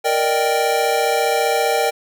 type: chord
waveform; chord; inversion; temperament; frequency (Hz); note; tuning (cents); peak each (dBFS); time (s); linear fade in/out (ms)
square; Eb major seventh; second; equal; 466.2 / 587.3 / 622.3 / 784; Bb4 / D5 / Eb5 / G5; 0 / 0 / 0 / 0; -21 / -24 / -25 / -20; 0.04-1.91; 20
effects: none